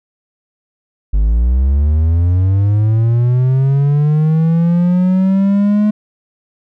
triangle linear sweep, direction up, 49 to 212.3 Hz, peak -7 dBFS, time 1.13-5.91 s, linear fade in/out 10 ms, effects none

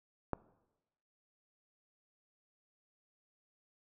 click, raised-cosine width 1 ms, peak -19 dBFS, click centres 0.333 s, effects noise-tail reverb RT60 1.0 s tail -20 dB re dry

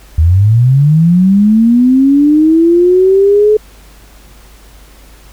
sine linear sweep, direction up, 75.5 to 431 Hz, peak -4 dBFS, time 0.18-3.57 s, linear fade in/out 5 ms, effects added 50 Hz sine -37 dBFS peak until 5.32 s + pink hiss -42 dBFS RMS until 5.32 s

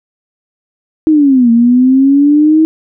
sine linear two-way sweep, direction down then up, 319.8 to 229.3 to 319.8 Hz, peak -4 dBFS, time 1.07-2.65 s, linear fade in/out 0 ms, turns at 1.51 s, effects none

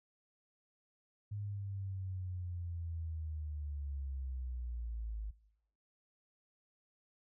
sine linear sweep, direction down, 103.83 to 51.9 Hz, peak -38 dBFS, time 1.31-5.31 s, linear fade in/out 10 ms, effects noise-tail reverb RT60 0.9 s tail -22 dB re dry

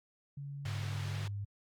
sine tone with pitch glide, 141.1 to 145.65 Hz, C#3 to D3, +31 to -14 cents, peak -40 dBFS, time 0.37-1.26 s, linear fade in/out 5 ms, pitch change +55 cents, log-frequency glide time 0.81-1.13 s
white band-pass noise, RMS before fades -48 dBFS, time 0.65-1.28 s, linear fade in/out 5 ms, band 130 to 3400 Hz, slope 12 dB/octave
sine tone, 101.1 Hz, G#2, 46 cents flat, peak -36 dBFS, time 0.65-1.45 s, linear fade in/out 10 ms
effects Opus 48 kbps

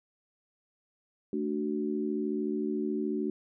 sine chord, D major, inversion second, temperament equal with one note detuned, 220 / 293.7 / 372.6 Hz, A3 / D4 / F#4, 0 / 0 / +12 cents, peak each -33 dBFS, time 1.33-3.3 s, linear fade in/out 2 ms, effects none

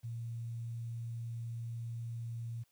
sine tone with quantisation, 116.3 Hz, A#2, 4 cents flat, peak -38 dBFS, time 0.03-2.64 s, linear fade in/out 20 ms, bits 11, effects white hiss -75 dBFS RMS until 2.71 s

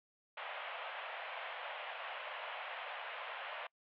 pink band-pass noise, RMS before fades -45 dBFS, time 0.37-3.67 s, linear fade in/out 5 ms, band 560 to 3200 Hz, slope 48 dB/octave, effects noise-tail reverb RT60 0.1 s tail -26 dB re dry

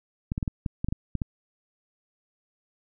clicks, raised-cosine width 5 ms, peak -15 dBFS, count 10, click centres 0.319 / 0.379 / 0.428 / 0.478 / 0.662 / 0.845 / 0.886 / 0.925 / 1.153 / 1.218 s, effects none

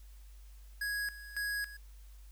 square tone with tremolo, 1661.2 Hz, G#6, in tune, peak -34 dBFS, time 0.81-1.77 s, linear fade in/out 5 ms, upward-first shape square, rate 1.8 Hz, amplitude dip 80%, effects added 50 Hz sine -50 dBFS peak until 2.31 s + white hiss -66 dBFS RMS until 2.31 s

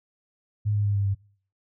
sine tone with pitch steps, 104.7 / 103.2 / 101.72 / 100.26 / 98.82 Hz, G#2 / G#2 / G#2 / G2 / G2, +15 / -10 / -35 / +39 / +14 cents, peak -21 dBFS, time 0.65-1.15 s, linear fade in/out 20 ms, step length 100 ms, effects noise-tail reverb RT60 0.5 s tail -24 dB re dry

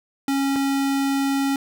square tone pair in turn, 275 / 275 Hz, C#4 / C#4, -14 / -14 cents, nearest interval unison, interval 0 cents, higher neither, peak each -20 dBFS, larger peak neither, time 0.28-0.56 / 0.56-1.56 s, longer second, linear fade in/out 2 ms, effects none

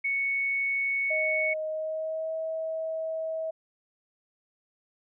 sine tone, 2217 Hz, C#7, in tune, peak -25 dBFS, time 0.04-1.54 s, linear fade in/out 10 ms
sine tone with pitch glide, 625 to 642.6 Hz, D#5 to E5, +8 to -44 cents, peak -29 dBFS, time 1.1-3.51 s, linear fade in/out 10 ms, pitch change +48 cents, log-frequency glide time 1.69-2.34 s
effects none

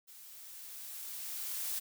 blue noise with level ramp, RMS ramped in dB -54 to -36 dBFS, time 0.07-1.8 s, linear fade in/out 20 ms, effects none

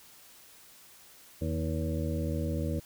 harmonic tone with a mistuned harmonic, 80 Hz, D#2, 49 cents sharp, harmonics 1 / 2 / 3 / 4 / 6 / 7, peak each -32 / -35 / -37 / -38 / -40 / -40 dBFS, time 1.41-2.8 s, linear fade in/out 10 ms, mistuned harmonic 1, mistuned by +69 cents, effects white hiss -55 dBFS RMS until 2.85 s

